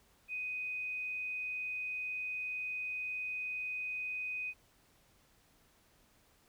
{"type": "tone", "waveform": "sine", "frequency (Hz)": 2499, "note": "D#7", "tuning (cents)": 7, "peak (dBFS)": -36, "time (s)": [0.28, 4.54], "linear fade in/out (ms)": 50, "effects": ["pink hiss -68 dBFS RMS until 6.48 s"]}